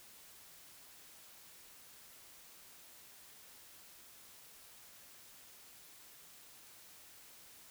silence, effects white hiss -58 dBFS RMS until 7.7 s

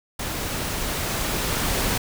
pink noise with level ramp, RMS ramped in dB -29 to -23 dBFS, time 0.19-1.98 s, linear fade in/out 5 ms, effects none

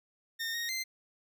20% pulse tone with pitch steps, 1828 / 1866 / 2078 Hz, A#6 / A#6 / C7, -34 / +1 / -12 cents, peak -28 dBFS, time 0.39-0.84 s, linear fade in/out 20 ms, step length 150 ms, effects none

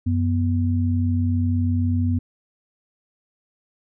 sine tone pair together, 93.06 / 245.1 Hz, F#2 / B3, +10 / -13 cents, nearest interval octave + perfect fourth, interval 1677 cents, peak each -19 / -23 dBFS, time 0.06-2.19 s, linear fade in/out 10 ms, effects none

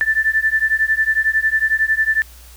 sine beating tone pair, 1760 / 1771 Hz, A6 / A6, 0 / +11 cents, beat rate 11 Hz, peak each -17 dBFS, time 0.01-2.22 s, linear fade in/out 0 ms, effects added 60 Hz sine -40 dBFS peak until 2.56 s + white hiss -45 dBFS RMS until 2.56 s

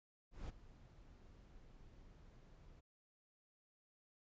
brown noise with ADSR envelope, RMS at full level -45 dBFS, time 0.31-2.81 s, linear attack 180 ms, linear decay 16 ms, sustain -16 dB, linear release 19 ms, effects resampled to 16000 Hz

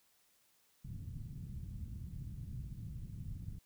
white low-pass noise, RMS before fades -45 dBFS, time 0.84-3.59 s, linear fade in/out 10 ms, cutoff 150 Hz, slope 24 dB/octave, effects white hiss -72 dBFS RMS until 3.65 s

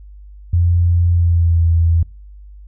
sine tone with pitch glide, 86.6 to 83.26 Hz, F2 to E2, -14 to +18 cents, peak -10 dBFS, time 0.53-2.03 s, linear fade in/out 5 ms, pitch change -68 cents, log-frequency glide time 1.1-1.65 s, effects noise-tail reverb RT60 0.4 s tail -26 dB re dry + added 50 Hz sine -35 dBFS peak until 2.67 s

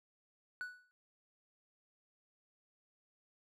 triangle tone with exponential decay, 1479 Hz, F#6, 1 cent flat, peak -35 dBFS, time 0.61-0.91 s, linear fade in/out 0 ms, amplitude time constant 64 ms, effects none

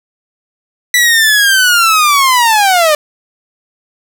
sawtooth linear sweep, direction down, 1976 to 587.3 Hz, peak -3 dBFS, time 0.94-2.95 s, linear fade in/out 2 ms, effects none

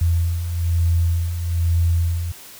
sine beating tone pair, 83.7 / 84.8 Hz, E2 / E2, +27 / +50 cents, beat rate 1.1 Hz, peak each -24 / -17 dBFS, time 0.01-2.32 s, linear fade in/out 5 ms, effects white hiss -41 dBFS RMS until 2.59 s

